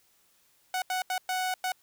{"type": "tone bursts at uneven times", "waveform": "sawtooth", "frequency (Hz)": 741, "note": "F#5", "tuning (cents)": 2, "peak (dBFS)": -24, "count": 5, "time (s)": [[0.74, 0.82], [0.9, 1.02], [1.1, 1.18], [1.29, 1.54], [1.64, 1.72]], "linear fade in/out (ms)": 2, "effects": ["white hiss -66 dBFS RMS until 1.82 s"]}